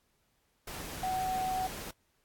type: tone in noise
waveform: sine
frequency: 749 Hz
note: F#5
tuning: 21 cents sharp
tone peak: -30 dBFS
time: 1.03-1.67 s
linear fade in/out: 5 ms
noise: pink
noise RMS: -42 dBFS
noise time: 0.67-1.91 s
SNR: +9 dB
effects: pink hiss -74 dBFS RMS until 2.24 s + AAC 64 kbps